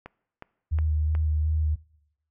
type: click train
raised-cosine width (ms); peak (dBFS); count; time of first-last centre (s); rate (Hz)
0.5; -24; 4; 0.06-1.151; 2.75
type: tone with vibrato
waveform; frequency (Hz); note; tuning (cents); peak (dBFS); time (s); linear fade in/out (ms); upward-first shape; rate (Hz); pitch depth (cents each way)
sine; 77.3; D#2; -11; -21; 0.71-1.76; 20; square; 2.7; 15
effects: noise-tail reverb RT60 0.8 s tail -22 dB re dry